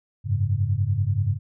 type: chord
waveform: sine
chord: F# suspended second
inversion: none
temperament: equal with one note detuned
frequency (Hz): 93.41 / 103.83 / 138.59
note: F#2 / G#2 / C#3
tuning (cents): +17 / 0 / 0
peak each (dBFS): -25 / -22 / -28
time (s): 0.24-1.39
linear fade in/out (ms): 50
effects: none